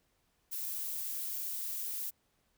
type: noise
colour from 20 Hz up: violet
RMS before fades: -38 dBFS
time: 0.51-2.11 s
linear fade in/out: 20 ms
effects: pink hiss -75 dBFS RMS until 2.57 s